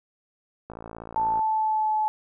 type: click train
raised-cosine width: 1 ms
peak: -24 dBFS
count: 40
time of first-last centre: 0.7-1.393 s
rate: 56.3 Hz
type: tone with pitch glide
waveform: sine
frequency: 880 to 860.9 Hz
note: A5 to A5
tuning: 0 to -38 cents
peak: -21 dBFS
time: 1.16-2.08 s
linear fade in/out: 0 ms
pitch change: -38 cents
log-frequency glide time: 1.28-1.96 s
effects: none